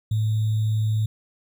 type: tone with sample-and-hold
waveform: sine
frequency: 108.4 Hz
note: A2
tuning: 25 cents flat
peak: -19 dBFS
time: 0.11-1.06 s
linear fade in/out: 5 ms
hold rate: 3675 Hz
effects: none